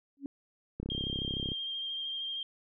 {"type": "tone with exponential growth", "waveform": "sine", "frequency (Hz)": 278.1, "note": "C#4", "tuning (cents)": 6, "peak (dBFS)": -30, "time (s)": [0.17, 0.26], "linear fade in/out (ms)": 1, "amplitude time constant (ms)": 18}
{"type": "click train", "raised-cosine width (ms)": 3, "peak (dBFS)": -24, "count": 25, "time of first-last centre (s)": [0.8, 1.519], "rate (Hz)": 33.4}
{"type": "tone with vibrato", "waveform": "sine", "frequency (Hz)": 3196, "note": "G7", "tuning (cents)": 33, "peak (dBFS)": -34, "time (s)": [0.9, 2.43], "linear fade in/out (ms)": 2, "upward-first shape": "square", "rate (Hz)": 13, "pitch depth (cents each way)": 15}
{"effects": []}